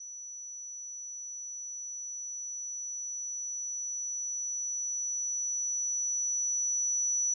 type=tone with level ramp; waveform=sine; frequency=5920 Hz; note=F#8; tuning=in tune; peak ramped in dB=-41 to -26 dBFS; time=0-7.34 s; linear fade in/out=5 ms; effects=none